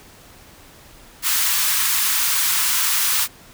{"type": "high-pass noise", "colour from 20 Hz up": "white", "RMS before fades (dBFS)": -19, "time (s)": [1.22, 3.28], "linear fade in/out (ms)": 50, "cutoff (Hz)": 930, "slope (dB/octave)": 48, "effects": ["pink hiss -46 dBFS RMS until 3.53 s"]}